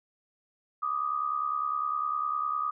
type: tone pair together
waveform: sine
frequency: 1174.7 / 1244.6 Hz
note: D6 / D#6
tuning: 0 / 0 cents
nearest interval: minor second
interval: 100 cents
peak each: -32 / -29 dBFS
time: 0.82-2.71 s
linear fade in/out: 10 ms
effects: none